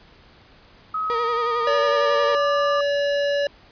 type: tone with pitch glide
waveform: sine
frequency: 1273 to 1187.8 Hz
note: D#6 to D6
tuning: +39 to +19 cents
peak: -22 dBFS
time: 0.94-2.81 s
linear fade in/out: 5 ms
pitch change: -120 cents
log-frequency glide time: 1.09-2.17 s
type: tone with vibrato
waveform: 35% pulse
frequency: 468.8 Hz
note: A#4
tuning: 10 cents sharp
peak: -22 dBFS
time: 1.1-2.35 s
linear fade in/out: 0 ms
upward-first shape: sine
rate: 11 Hz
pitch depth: 43 cents each way
type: tone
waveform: square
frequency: 571 Hz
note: D5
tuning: 49 cents flat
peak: -20 dBFS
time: 1.67-3.47 s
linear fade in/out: 2 ms
effects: pink hiss -51 dBFS RMS until 3.71 s + resampled to 11025 Hz